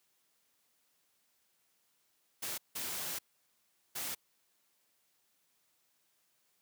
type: noise bursts at uneven times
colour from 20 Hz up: white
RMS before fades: -39 dBFS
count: 3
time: 2.42-2.58 / 2.75-3.19 / 3.95-4.15 s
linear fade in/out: 10 ms
effects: white hiss -75 dBFS RMS until 6.61 s + high-pass 100 Hz 12 dB/octave